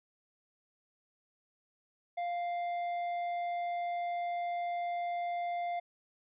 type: tone with tanh clipping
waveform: sine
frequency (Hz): 698.5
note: F5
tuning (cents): 0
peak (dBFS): -34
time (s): 2.17-5.8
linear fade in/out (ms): 10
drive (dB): 8
effects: resampled to 8000 Hz